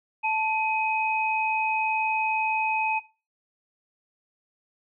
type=tone pair together; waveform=sine; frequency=879 / 2519 Hz; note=A5 / D#7; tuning=-2 / +21 cents; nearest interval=octave + tritone; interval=1823 cents; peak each=-25 dBFS; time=0.23-3 s; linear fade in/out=20 ms; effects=noise-tail reverb RT60 0.3 s tail -18 dB re dry